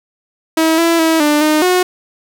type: tone with pitch steps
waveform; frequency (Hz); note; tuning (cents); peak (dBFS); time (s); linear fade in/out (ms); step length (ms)
sawtooth; 321.8 / 334.2 / 323.5 / 297.3 / 306.5 / 363.7; E4 / E4 / E4 / D4 / D#4 / F#4; -42 / +24 / -32 / +21 / -26 / -30; -6; 0.57-1.83; 5; 210
effects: none